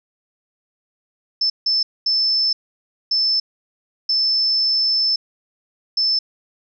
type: tone bursts at uneven times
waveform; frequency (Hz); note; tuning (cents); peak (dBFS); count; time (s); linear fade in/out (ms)
sine; 5274; E8; 0; -15; 6; 1.41-1.5 / 1.66-1.83 / 2.06-2.53 / 3.11-3.4 / 4.09-5.16 / 5.97-6.19; 5
effects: none